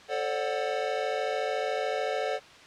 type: chord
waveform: square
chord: D dominant seventh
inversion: second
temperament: equal with one note detuned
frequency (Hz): 440 / 533.6 / 587.3 / 740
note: A4 / C5 / D5 / F#5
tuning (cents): 0 / +34 / 0 / 0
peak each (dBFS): -34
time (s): 0.08-2.4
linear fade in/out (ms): 50
effects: white hiss -50 dBFS RMS until 2.66 s + low-pass 4000 Hz 12 dB/octave